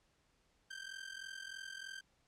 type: ring-modulated tone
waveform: sawtooth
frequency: 1568 Hz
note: G6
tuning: in tune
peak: -39 dBFS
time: 0.7-2.01 s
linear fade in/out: 10 ms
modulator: 21.6 Hz
effects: pink hiss -75 dBFS RMS until 2.27 s + low-pass 8000 Hz 12 dB/octave